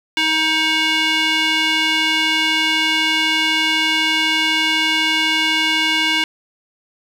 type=tone with band-pass filter; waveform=square; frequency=316 Hz; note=D#4; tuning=27 cents sharp; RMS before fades=-17 dBFS; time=0.17-6.24 s; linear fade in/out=2 ms; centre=2700 Hz; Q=2.2; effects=7-bit